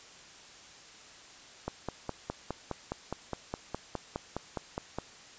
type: click train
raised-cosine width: 1 ms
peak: -19 dBFS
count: 17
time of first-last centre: 1.68-4.986 s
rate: 4.84 Hz
effects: white hiss -52 dBFS RMS until 5.38 s + resampled to 16000 Hz